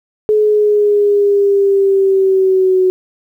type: exponential sweep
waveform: sine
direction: down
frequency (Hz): 427.4 to 370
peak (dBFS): -8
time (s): 0.29-2.9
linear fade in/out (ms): 0
effects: 8-bit